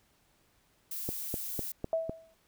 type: noise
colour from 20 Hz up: violet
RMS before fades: -38 dBFS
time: 0.91-1.72 s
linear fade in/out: 5 ms
type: click train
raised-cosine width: 2 ms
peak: -20 dBFS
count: 5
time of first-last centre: 1.09-2.095 s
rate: 3.98 Hz
type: tone with exponential decay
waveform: sine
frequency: 652 Hz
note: E5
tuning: 19 cents flat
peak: -24 dBFS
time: 1.93-2.34 s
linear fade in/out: 1 ms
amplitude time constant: 87 ms
effects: pink hiss -69 dBFS RMS until 2.47 s